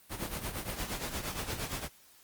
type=noise with tremolo; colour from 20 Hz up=pink; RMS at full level=-34 dBFS; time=0.09-1.89 s; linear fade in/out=50 ms; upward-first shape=triangle; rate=8.6 Hz; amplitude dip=75%; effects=white hiss -60 dBFS RMS until 2.23 s + Opus 32 kbps